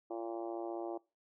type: harmonic tone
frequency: 114.7 Hz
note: A#2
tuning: 28 cents flat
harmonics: 3 / 4 / 5 / 6 / 7 / 8 / 9 / 10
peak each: -40 / -50 / -45 / -46 / -48 / -55 / -58 / -59 dBFS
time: 0.1-0.98 s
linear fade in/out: 10 ms
effects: noise-tail reverb RT60 0.3 s tail -23 dB re dry